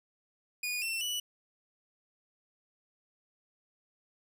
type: tone with pitch steps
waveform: sawtooth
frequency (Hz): 2456 / 2694 / 2955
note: D#7 / E7 / F#7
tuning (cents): -23 / +37 / -3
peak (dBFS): -29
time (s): 0.63-1.2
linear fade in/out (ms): 5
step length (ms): 190
effects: none